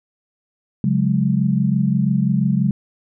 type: chord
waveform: sine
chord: C# suspended fourth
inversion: none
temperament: equal with one note detuned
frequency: 138.59 / 181.82 / 207.7 Hz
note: C#3 / F#3 / G#3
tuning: 0 / -30 / 0 cents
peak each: -19 dBFS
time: 0.84-2.71 s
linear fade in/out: 2 ms
effects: none